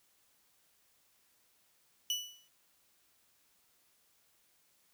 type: tone with exponential decay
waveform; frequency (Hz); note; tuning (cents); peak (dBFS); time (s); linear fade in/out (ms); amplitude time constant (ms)
30% pulse; 2960; F#7; 0; -26; 2.1-2.48; 1; 81
effects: white hiss -71 dBFS RMS until 4.93 s